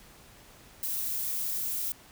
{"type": "noise", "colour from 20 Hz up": "violet", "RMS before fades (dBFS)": -32, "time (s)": [0.83, 1.92], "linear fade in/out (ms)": 0, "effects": ["pink hiss -54 dBFS RMS until 2.11 s"]}